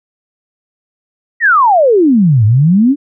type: exponential two-way sweep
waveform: sine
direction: down then up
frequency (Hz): 1957 to 102 to 298.7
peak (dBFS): -5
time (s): 1.4-2.96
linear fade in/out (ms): 50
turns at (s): 2.45
effects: none